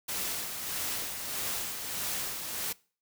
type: noise with tremolo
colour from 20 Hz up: white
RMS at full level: -33 dBFS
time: 0.08-2.73 s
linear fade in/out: 10 ms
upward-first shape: sine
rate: 1.6 Hz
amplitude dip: 45%
effects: noise-tail reverb RT60 0.4 s tail -23 dB re dry